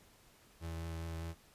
35% pulse tone with vibrato, 82.41 Hz, E2, in tune, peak -38 dBFS, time 0.6-1.35 s, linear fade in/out 50 ms, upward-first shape triangle, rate 4.9 Hz, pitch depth 18 cents each way, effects pink hiss -64 dBFS RMS until 1.54 s + resampled to 32000 Hz

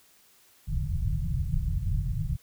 pink low-pass noise, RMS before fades -28 dBFS, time 0.67-2.37 s, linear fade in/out 20 ms, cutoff 170 Hz, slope 96 dB/octave, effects white hiss -60 dBFS RMS until 2.42 s

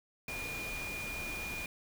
sine tone in noise, 2428 Hz, D#7, 43 cents flat, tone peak -39 dBFS, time 0.28-1.66 s, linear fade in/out 2 ms, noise pink, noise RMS -43 dBFS, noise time 0.28-1.66 s, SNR +1 dB, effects none

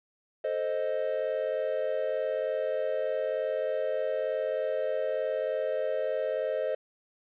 triangle chord, A diminished, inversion none, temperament equal, 440 / 523.3 / 622.3 Hz, A4 / C5 / Eb5, 0 / 0 / 0 cents, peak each -33 / -29 / -29 dBFS, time 0.44-6.75 s, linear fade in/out 5 ms, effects resampled to 8000 Hz + 10-bit

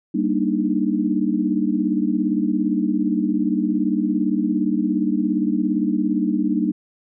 sine chord, Eb major seventh, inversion first, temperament equal, 196 / 233.1 / 293.7 / 311.1 Hz, G3 / Bb3 / D4 / Eb4, 0 / 0 / 0 / 0 cents, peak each -23 dBFS, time 0.14-6.72 s, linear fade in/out 10 ms, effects none

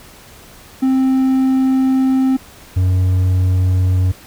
triangle tone pair in turn, 262.9 / 92.25 Hz, C4 / F#2, +8 / -5 cents, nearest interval octave + tritone, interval 1813 cents, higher first, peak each -9 dBFS, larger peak neither, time 0.82-2.37 / 2.76-4.12 s, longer first, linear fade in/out 10 ms, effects pink hiss -41 dBFS RMS until 4.26 s

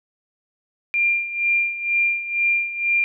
sine tone with tremolo, 2390 Hz, D7, 30 cents sharp, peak -15 dBFS, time 0.94-3.04 s, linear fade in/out 0 ms, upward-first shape sine, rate 2.1 Hz, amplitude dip 75%, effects none

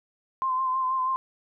sine tone with vibrato, 1040 Hz, C6, 11 cents flat, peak -23 dBFS, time 0.42-1.16 s, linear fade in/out 0 ms, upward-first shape sine, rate 6.2 Hz, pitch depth 31 cents each way, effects none

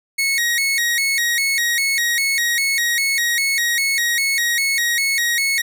sawtooth tone with vibrato, 2037 Hz, C7, 47 cents flat, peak -13 dBFS, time 0.18-5.62 s, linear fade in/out 10 ms, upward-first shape square, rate 2.5 Hz, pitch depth 130 cents each way, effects none

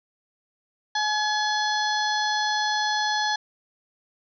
harmonic tone, 848 Hz, G#5, 36 cents sharp, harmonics 1 / 2 / 4 / 5 / 6 / 7, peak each -25 / -27 / -31 / -31 / -38 / -37 dBFS, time 0.95-3.36 s, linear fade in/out 5 ms, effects none

